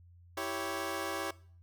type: chord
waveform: 15% pulse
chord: C# diminished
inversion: first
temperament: equal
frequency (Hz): 329.6 / 392 / 554.4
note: E4 / G4 / C#5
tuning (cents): 0 / 0 / 0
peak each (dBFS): -33 / -33 / -32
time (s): 0.37-1.31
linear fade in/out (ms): 5
effects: noise-tail reverb RT60 0.5 s tail -20 dB re dry + added 87 Hz sine -55 dBFS peak until 1.62 s